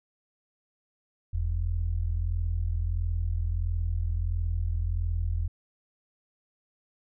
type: tone pair together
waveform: sine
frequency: 43.01 / 84.5 Hz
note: F1 / E2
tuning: -26 / +43 cents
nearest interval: octave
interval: 1169 cents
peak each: -28 / -28 dBFS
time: 1.33-5.48 s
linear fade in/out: 10 ms
effects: none